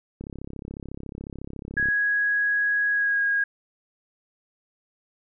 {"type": "click train", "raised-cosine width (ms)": 3, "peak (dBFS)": -23, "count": 58, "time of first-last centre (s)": [0.21, 1.886], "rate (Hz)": 34}
{"type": "tone with pitch glide", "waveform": "sine", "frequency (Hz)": [1661.2, 1637.4], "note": ["G#6", "G#6"], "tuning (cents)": [0, -25], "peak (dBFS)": -20, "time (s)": [1.77, 3.44], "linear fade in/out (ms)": 5, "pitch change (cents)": -25, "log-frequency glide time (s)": [2.91, 3.22]}
{"effects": []}